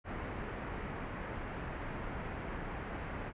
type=low-pass noise; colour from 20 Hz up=pink; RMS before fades=-41 dBFS; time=0.04-3.33 s; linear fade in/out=50 ms; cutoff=2200 Hz; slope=24 dB/octave; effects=resampled to 8000 Hz